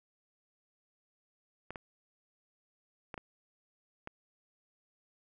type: clicks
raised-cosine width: 0.5 ms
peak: -26 dBFS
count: 5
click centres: 1.706 / 1.758 / 3.142 / 3.178 / 4.074 s
effects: none